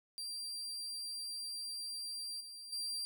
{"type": "tone with level steps", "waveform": "35% pulse", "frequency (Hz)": 4727, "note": "D8", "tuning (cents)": 10, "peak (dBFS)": [-39, -46, -36], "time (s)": [0.18, 3.05], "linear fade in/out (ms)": 0, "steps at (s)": [2.4, 2.72], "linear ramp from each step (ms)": 10, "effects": []}